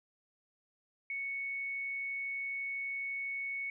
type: tone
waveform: sine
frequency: 2217 Hz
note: C#7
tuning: in tune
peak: -35 dBFS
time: 1.1-3.7 s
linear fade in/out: 2 ms
effects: none